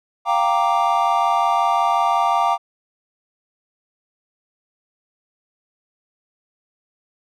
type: chord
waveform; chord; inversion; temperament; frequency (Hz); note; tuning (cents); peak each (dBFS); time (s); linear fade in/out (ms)
triangle; G minor seventh; third; equal; 698.5 / 784 / 932.3 / 1174.7; F5 / G5 / Bb5 / D6; 0 / 0 / 0 / 0; -19; 0.25-2.58; 50
effects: none